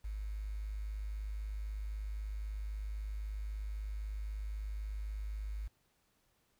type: tone with quantisation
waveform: sine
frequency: 51.91 Hz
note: G#1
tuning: in tune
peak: -37 dBFS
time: 0.04-5.68 s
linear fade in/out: 10 ms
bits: 10
effects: pink hiss -75 dBFS RMS until 6.59 s